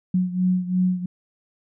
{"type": "beating tone pair", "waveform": "sine", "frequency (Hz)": [182, 184.9], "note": ["F#3", "F#3"], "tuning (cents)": [-28, -1], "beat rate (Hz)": 2.9, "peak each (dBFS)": [-20, -24], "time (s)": [0.14, 1.06], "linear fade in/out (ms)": 5, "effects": []}